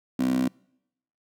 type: tone with high-pass filter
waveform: 15% pulse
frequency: 64.1 Hz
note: C2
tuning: 35 cents flat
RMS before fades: -24 dBFS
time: 0.19-0.48 s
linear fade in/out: 5 ms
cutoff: 250 Hz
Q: 5.3
effects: noise-tail reverb RT60 0.8 s tail -26 dB re dry